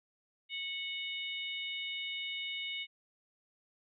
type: harmonic tone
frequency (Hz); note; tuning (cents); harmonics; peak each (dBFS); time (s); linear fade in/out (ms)
736; F#5; -9; 3 / 4 / 5; -40 / -41 / -42; 0.49-2.87; 50
effects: none